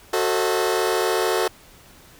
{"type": "chord", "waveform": "sawtooth", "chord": "F# diminished seventh", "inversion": "none", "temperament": "just", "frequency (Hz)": [370, 444, 532.8, 639.4], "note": ["F#4", "A4", "C5", "Eb5"], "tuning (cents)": [0, 16, 31, 47], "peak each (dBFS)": [-19, -19, -24, -25], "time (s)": [0.13, 1.48], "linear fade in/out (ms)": 5, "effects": ["pink hiss -49 dBFS RMS until 2.19 s"]}